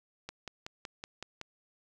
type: click train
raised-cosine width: 0.2 ms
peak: -23 dBFS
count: 7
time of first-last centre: 0.29-1.414 s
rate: 5.34 Hz
effects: none